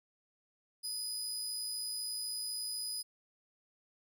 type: tone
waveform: 25% pulse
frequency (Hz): 4978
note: D#8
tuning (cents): 0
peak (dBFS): -32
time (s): 0.83-3.03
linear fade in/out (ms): 20
effects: none